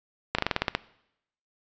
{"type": "slowing click train", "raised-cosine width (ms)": 0.3, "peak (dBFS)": -7, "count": 9, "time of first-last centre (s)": [0.35, 0.75], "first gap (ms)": 35, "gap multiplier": 1.1, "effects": ["noise-tail reverb RT60 0.8 s tail -20 dB re dry", "resampled to 16000 Hz"]}